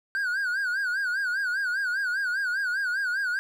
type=tone with vibrato; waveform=triangle; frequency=1529 Hz; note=G6; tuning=44 cents flat; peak=-23 dBFS; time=0.15-3.39 s; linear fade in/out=0 ms; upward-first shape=sine; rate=5 Hz; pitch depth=120 cents each way; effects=none